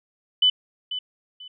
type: tone with echo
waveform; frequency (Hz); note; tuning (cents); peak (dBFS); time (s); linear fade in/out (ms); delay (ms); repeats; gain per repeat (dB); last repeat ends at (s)
sine; 3000; F#7; +23; -14; 0.42-0.5; 5; 490; 2; -12; 1.48
effects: none